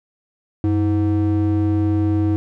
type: ring-modulated tone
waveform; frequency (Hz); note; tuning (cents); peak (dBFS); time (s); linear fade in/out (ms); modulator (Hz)
triangle; 207.2; G#3; -4; -10; 0.64-2.36; 0; 112
effects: none